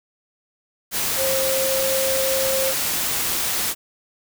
sine tone in noise, 532 Hz, C5, 29 cents sharp, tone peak -21 dBFS, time 1.16-2.74 s, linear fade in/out 50 ms, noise white, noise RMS -23 dBFS, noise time 0.91-3.75 s, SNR -1 dB, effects none

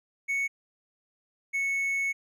triangle tone pair in turn, 2217 / 2207 Hz, C#7 / C#7, 0 / -8 cents, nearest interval unison, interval 8 cents, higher first, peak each -24 dBFS, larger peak neither, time 0.28-0.48 / 1.53-2.13 s, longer second, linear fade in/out 20 ms, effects none

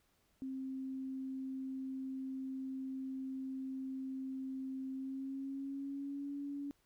sine tone with pitch glide, 264.4 to 283.4 Hz, C4 to C#4, +18 to +38 cents, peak -39 dBFS, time 0.42-6.71 s, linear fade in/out 0 ms, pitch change +120 cents, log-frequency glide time 4.91-6.33 s, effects pink hiss -75 dBFS RMS until 6.85 s

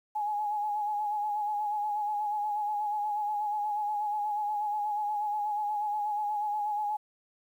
sine tone with vibrato, 837 Hz, G#5, 13 cents sharp, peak -28 dBFS, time 0.15-6.97 s, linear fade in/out 10 ms, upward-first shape sine, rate 8.3 Hz, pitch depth 38 cents each way, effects 10-bit

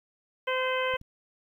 harmonic tone, 515 Hz, C5, 28 cents flat, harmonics 1 / 2 / 3 / 4 / 5 / 6, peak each -29 / -32 / -34 / -35 / -36 / -37 dBFS, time 0.47-0.97 s, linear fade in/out 10 ms
clicks, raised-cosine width 5 ms, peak -35 dBFS, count 2, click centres 0.939 / 1.014 s
effects 10-bit

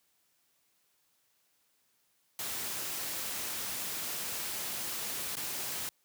white noise with dropouts, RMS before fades -37 dBFS, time 2.39-5.89 s, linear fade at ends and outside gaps 1 ms, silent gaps 5.355-5.368 s, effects white hiss -73 dBFS RMS until 6.04 s + high-pass 80 Hz 12 dB/octave

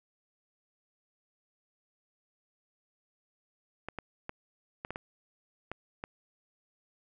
clicks, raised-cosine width 0.5 ms, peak -22 dBFS, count 8, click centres 3.886 / 3.987 / 4.294 / 4.849 / 4.906 / 4.959 / 5.716 / 6.039 s, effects none

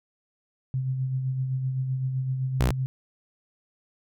sine tone with tremolo, 130.81 Hz, C3, in tune, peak -23 dBFS, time 0.74-2.86 s, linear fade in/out 0 ms, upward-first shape sine, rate 7.8 Hz, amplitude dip 40%
sawtooth tone, 61.74 Hz, B1, in tune, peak -17 dBFS, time 2.6-2.71 s, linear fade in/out 5 ms
effects none

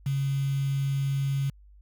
sine tone with quantisation, 137.6 Hz, C#3, 12 cents flat, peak -24 dBFS, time 0.06-1.5 s, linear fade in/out 5 ms, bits 7, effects added 50 Hz sine -50 dBFS peak until 1.81 s

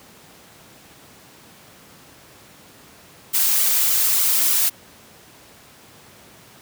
blue noise with flanger, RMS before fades -18 dBFS, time 3.33-4.7 s, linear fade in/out 20 ms, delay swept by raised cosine 1.1 to 3.5 ms, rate 3.4 Hz, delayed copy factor -0.55, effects pink hiss -47 dBFS RMS until 6.61 s + high-pass 100 Hz 12 dB/octave

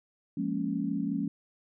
sine chord, Bb minor seventh, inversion second, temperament equal, 174.61 / 207.7 / 233.1 / 277.2 Hz, F3 / Ab3 / Bb3 / Db4, 0 / 0 / 0 / 0 cents, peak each -35 / -33 / -36 / -32 dBFS, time 0.37-1.28 s, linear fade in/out 5 ms, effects none

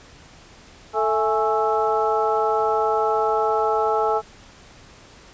harmonic tone with a mistuned harmonic, 220 Hz, A3, in tune, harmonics 2 / 3 / 4 / 5 / 6, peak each -22 / -26 / -22 / -32 / -25 dBFS, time 0.93-4.22 s, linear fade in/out 50 ms, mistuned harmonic 4, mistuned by -87 cents, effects pink hiss -47 dBFS RMS until 5.33 s + resampled to 16000 Hz

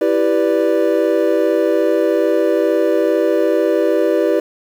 triangle chord, E minor seventh, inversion none, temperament equal, 329.6 / 392 / 493.9 / 587.3 Hz, E4 / G4 / B4 / D5, 0 / 0 / 0 / 0 cents, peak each -16 dBFS, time 0.01-4.4 s, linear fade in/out 5 ms, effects 7-bit

